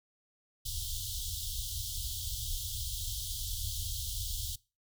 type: band-stop noise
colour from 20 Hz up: pink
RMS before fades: -37 dBFS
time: 0.65-4.56 s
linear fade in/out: 10 ms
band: 110 to 3100 Hz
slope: 96 dB/octave
effects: noise-tail reverb RT60 0.3 s tail -22 dB re dry